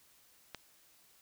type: click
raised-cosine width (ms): 0.2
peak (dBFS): -24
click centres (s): 0.547
effects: white hiss -65 dBFS RMS until 1.21 s

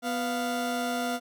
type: tone pair together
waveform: 30% pulse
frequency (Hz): 247.2 / 698.5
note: B3 / F5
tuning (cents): +2 / 0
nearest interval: octave + tritone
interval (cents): 1798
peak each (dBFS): -28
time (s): 0.02-1.2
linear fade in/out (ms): 50
effects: none

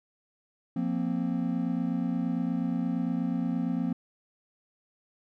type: chord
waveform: triangle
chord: F suspended fourth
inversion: none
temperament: equal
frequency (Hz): 174.61 / 233.1 / 261.6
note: F3 / Bb3 / C4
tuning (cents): 0 / 0 / 0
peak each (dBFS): -29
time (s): 0.76-3.93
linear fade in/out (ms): 5
effects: none

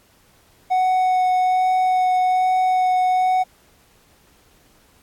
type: tone with vibrato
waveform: triangle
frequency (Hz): 740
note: F#5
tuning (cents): 0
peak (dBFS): -13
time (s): 0.7-3.44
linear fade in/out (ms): 20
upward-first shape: sine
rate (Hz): 1.2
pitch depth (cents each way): 8
effects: pink hiss -56 dBFS RMS until 5.02 s + AAC 64 kbps

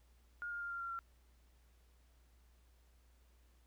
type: tone with pitch steps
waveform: sine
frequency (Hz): 1422 / 1410.5 / 1399.2 / 1387.9 / 1376.7 / 1365.7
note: F6 / F6 / F6 / F6 / F6 / F6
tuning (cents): +31 / +17 / +3 / -11 / -25 / -39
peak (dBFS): -40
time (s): 0.42-0.99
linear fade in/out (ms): 0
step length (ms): 95
effects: added 60 Hz sine -65 dBFS peak until 3.66 s + pink hiss -75 dBFS RMS until 3.66 s

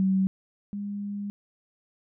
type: tone pair in turn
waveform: sine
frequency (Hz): 190.7 / 203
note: G3 / G#3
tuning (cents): -47 / -39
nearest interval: minor second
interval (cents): 108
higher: second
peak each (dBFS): -20 / -30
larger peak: first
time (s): 0-0.27 / 0.73-1.3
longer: second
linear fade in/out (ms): 0
effects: none

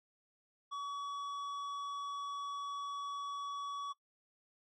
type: tone with tanh clipping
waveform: triangle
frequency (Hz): 1133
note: C#6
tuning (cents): +37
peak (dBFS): -40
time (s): 0.71-3.93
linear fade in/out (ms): 20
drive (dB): 13
effects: noise-tail reverb RT60 0.1 s tail -19 dB re dry + AAC 48 kbps

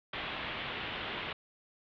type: low-pass noise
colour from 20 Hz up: white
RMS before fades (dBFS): -39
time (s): 0.13-1.33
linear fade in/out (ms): 5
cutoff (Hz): 3500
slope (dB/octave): 48
effects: none

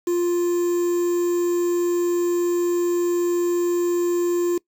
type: tone with quantisation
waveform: triangle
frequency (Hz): 349.2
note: F4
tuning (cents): 0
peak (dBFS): -16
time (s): 0.07-4.58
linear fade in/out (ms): 5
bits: 6
effects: noise-tail reverb RT60 0.1 s tail -22 dB re dry

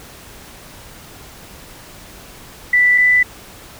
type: tone pair in turn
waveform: sine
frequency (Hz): 1975.5 / 1988.1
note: B6 / B6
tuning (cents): 0 / +11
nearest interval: unison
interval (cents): 11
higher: second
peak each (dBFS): -9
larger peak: neither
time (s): 2.73-2.98 / 2.98-3.23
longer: neither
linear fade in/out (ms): 5
effects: pink hiss -39 dBFS RMS until 3.79 s

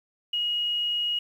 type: tone with quantisation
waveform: sine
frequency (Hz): 2888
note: F#7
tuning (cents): -43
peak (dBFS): -24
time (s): 0.33-1.19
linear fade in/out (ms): 5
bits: 9
effects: none

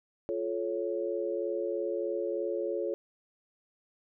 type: chord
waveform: sine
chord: F augmented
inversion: none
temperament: equal with one note detuned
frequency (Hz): 349.2 / 432.4 / 554.4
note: F4 / A4 / C#5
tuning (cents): 0 / -30 / 0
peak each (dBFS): -34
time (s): 0.29-2.94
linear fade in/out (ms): 0
effects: none

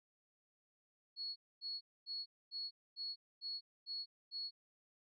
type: tone bursts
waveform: sine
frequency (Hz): 4358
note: C#8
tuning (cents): -30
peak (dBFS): -40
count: 8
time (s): 1.16-4.51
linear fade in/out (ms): 50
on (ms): 200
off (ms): 250
effects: MP3 64 kbps

